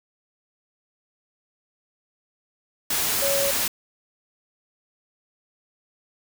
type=tone in noise; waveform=sine; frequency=557 Hz; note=C#5; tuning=8 cents sharp; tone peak=-23 dBFS; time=3.22-3.51 s; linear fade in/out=5 ms; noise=white; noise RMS=-24 dBFS; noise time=2.9-3.68 s; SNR=-2 dB; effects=none